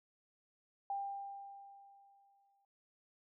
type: tone with exponential decay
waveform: sine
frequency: 795 Hz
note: G5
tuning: 24 cents sharp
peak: -35 dBFS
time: 0.9-2.65 s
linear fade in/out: 2 ms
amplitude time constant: 380 ms
effects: none